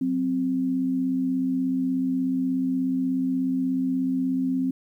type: tone pair together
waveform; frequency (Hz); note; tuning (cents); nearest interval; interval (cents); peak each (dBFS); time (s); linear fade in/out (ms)
sine; 184.91 / 261.5; F#3 / C4; -1 / -1; tritone; 600; -31 / -22; 0.01-4.71; 5
effects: 10-bit